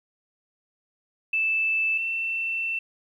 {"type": "tone pair in turn", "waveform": "sine", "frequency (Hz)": [2637, 2682], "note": ["E7", "E7"], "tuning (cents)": [0, 29], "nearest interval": "unison", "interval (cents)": 29, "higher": "second", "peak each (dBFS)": [-21, -25], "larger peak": "first", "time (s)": [[1.33, 1.98], [1.98, 2.79]], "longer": "second", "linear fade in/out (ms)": 5, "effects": ["10-bit"]}